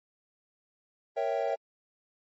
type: chord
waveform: triangle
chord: A# diminished seventh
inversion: none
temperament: equal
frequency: 466.2 / 554.4 / 659.3 / 784 Hz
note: A#4 / C#5 / E5 / G5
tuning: 0 / 0 / 0 / 0 cents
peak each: -32 / -30 / -30 / -32 dBFS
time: 1.16-1.56 s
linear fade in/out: 20 ms
effects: MP3 32 kbps